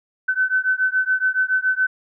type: beating tone pair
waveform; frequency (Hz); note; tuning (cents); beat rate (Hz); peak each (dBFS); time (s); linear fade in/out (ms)
sine; 1515 / 1522.1; F#6 / F#6; +40 / +49; 7.1; -20; 0.28-1.87; 10
effects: none